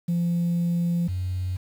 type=tone pair in turn; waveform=sine; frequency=172 / 91.64 Hz; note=F3 / F#2; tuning=-26 / -16 cents; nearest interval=major seventh; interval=1090 cents; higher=first; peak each=-19 / -24 dBFS; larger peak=first; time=0.08-1.08 / 1.08-1.57 s; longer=first; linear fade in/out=10 ms; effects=tanh soft clip ceiling -19 dBFS + 8-bit